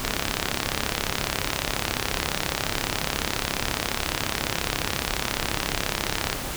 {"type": "click train", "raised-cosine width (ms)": 0.2, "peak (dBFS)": -5, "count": 217, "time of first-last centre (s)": [0.05, 6.329], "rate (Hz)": 34.4, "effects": ["pink hiss -31 dBFS RMS until 6.56 s"]}